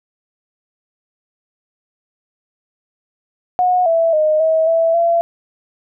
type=tone with pitch steps; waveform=sine; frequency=727 / 661 / 617 / 641 / 659 / 678 Hz; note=F#5 / E5 / D#5 / E5 / E5 / E5; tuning=-31 / +5 / -15 / -49 / -1 / +49 cents; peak=-11 dBFS; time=3.59-5.21 s; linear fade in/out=0 ms; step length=270 ms; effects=none